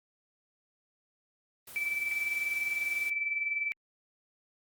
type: noise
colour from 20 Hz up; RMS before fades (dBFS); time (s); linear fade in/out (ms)
white; -47; 1.67-3.1; 5
type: tone with tremolo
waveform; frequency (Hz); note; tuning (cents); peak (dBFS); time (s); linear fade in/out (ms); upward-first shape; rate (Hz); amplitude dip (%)
sine; 2321; D7; -21; -27; 1.76-3.72; 0; sine; 20; 55
effects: Opus 24 kbps